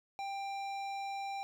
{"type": "tone with hard clipping", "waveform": "triangle", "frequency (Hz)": 790, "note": "G5", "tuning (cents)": 13, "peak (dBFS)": -39, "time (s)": [0.19, 1.43], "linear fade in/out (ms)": 0, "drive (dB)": 17, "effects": []}